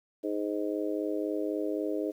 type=harmonic tone; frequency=103.83 Hz; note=G#2; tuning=in tune; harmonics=3 / 4 / 5 / 6; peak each=-32 / -34 / -36 / -38 dBFS; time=0.23-2.12 s; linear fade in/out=20 ms; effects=10-bit